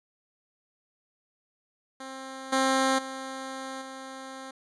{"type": "tone with level steps", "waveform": "10% pulse", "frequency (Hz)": 265.2, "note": "C4", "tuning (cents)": 23, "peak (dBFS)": [-30, -14, -27, -31], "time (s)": [2, 4.51], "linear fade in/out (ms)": 5, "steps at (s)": [2.52, 2.98, 3.81], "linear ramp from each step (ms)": 10, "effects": ["resampled to 24000 Hz"]}